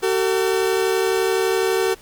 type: tone pair together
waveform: 40% pulse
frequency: 380 / 451.9 Hz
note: F#4 / A4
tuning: +46 / +46 cents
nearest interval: minor third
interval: 300 cents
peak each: -18 / -20 dBFS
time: 0.02-1.95 s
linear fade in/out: 20 ms
effects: pink hiss -47 dBFS RMS until 2.01 s + MP3 96 kbps